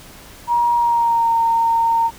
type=tone with pitch glide; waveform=sine; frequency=950 to 918.2 Hz; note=A#5 to A#5; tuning=+33 to -26 cents; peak=-13 dBFS; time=0.47-2.11 s; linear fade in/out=50 ms; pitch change=-59 cents; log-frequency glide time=0.74-1.33 s; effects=pink hiss -41 dBFS RMS until 2.18 s